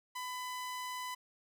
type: tone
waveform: sawtooth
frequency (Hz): 1002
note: B5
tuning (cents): +25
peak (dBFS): -35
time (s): 0.15-1.15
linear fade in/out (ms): 10
effects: none